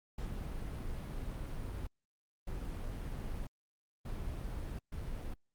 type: noise bursts at uneven times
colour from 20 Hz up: brown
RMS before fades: -40 dBFS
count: 4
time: 0.18-1.87 / 2.47-3.47 / 4.05-4.79 / 4.92-5.34 s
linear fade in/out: 5 ms
effects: Opus 48 kbps